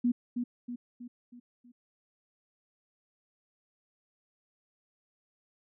sine tone with echo, 242.8 Hz, B3, 29 cents flat, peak -23 dBFS, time 0.04-0.12 s, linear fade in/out 10 ms, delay 320 ms, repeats 5, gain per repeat -6 dB, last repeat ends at 1.72 s, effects none

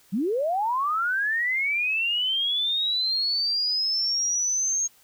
sine linear sweep, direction up, 170.6 to 6530 Hz, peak -22 dBFS, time 0.12-4.88 s, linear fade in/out 20 ms, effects white hiss -58 dBFS RMS until 5.03 s

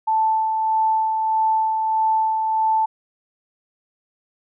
sine tone with tremolo, 880 Hz, A5, in tune, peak -15 dBFS, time 0.07-2.86 s, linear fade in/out 10 ms, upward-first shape sine, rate 1.6 Hz, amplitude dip 35%, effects none

